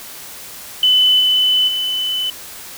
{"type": "tone with level steps", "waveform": "sine", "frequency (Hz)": 3012, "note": "F#7", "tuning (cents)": 30, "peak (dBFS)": [-9, -11, -17], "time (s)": [0.83, 2.3], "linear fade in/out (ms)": 2, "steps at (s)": [1.19, 1.67], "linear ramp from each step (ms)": 20, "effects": ["white hiss -34 dBFS RMS until 2.77 s"]}